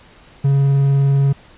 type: tone with vibrato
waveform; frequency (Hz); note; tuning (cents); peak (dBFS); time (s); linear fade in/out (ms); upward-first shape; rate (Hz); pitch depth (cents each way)
triangle; 138.59; C#3; 0; -9; 0.44-1.33; 10; square; 20; 15
effects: pink hiss -46 dBFS RMS until 1.57 s + resampled to 8000 Hz